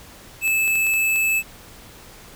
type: tone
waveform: square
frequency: 2614 Hz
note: E7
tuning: 15 cents flat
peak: -18 dBFS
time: 0.41-1.43 s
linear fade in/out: 50 ms
type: clicks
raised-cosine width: 0.2 ms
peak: -18 dBFS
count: 6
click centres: 0.477 / 0.678 / 0.755 / 0.868 / 0.938 / 1.16 s
effects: pink hiss -44 dBFS RMS until 2.35 s